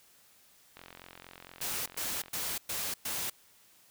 click train, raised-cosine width 0.3 ms, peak -31 dBFS, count 68, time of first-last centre 0.77-2.282 s, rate 44.3 Hz
white noise bursts, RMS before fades -35 dBFS, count 5, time 1.61-3.3 s, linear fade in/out 5 ms, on 250 ms, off 110 ms
effects white hiss -62 dBFS RMS until 3.9 s

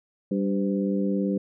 harmonic tone with a mistuned harmonic, 98 Hz, G2, in tune, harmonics 2 / 3 / 4 / 5, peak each -24 / -29 / -32 / -32 dBFS, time 0.31-1.38 s, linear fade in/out 5 ms, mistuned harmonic 5, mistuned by +58 cents, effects none

